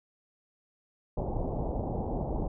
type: low-pass noise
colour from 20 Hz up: pink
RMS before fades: -32 dBFS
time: 1.17-2.48 s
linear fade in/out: 5 ms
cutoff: 860 Hz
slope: 48 dB/octave
effects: none